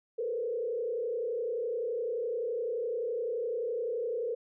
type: tone with frequency modulation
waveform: sine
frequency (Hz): 470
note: A#4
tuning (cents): +14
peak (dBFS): -30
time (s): 0.18-4.35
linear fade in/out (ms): 10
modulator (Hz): 31.7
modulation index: 1.2
effects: none